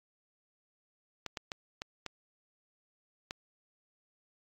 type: clicks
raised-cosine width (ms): 0.2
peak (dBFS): -20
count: 6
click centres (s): 1.263 / 1.372 / 1.518 / 1.819 / 2.063 / 3.309
effects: AAC 64 kbps